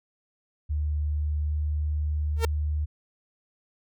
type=tone with pitch glide; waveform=sine; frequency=74.8 to 75.28 Hz; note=D2 to D2; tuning=+32 to +43 cents; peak=-24 dBFS; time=0.69-2.86 s; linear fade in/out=20 ms; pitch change=+11 cents; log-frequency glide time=1.37-1.52 s
type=tone with exponential growth; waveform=sawtooth; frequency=455.7 Hz; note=A#4; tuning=39 cents flat; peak=-17 dBFS; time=2.36-2.45 s; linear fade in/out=2 ms; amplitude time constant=18 ms
effects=none

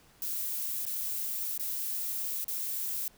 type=noise with dropouts; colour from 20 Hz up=violet; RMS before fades=-34 dBFS; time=0.22-3.08 s; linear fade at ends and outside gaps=1 ms; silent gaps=0.853-0.864 / 1.578-1.596 / 2.444-2.481 s; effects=pink hiss -61 dBFS RMS until 3.17 s

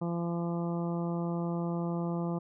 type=harmonic tone; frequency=170.8 Hz; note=F3; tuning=38 cents flat; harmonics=1 / 2 / 3 / 4 / 5 / 6 / 7; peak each=-31 / -37 / -41 / -43 / -45 / -47 / -48 dBFS; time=0.01-2.39 s; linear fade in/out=10 ms; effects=none

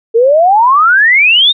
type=exponential sweep; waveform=sine; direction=up; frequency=440.9 to 3765 Hz; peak=-4 dBFS; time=0.14-1.53 s; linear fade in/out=20 ms; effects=none

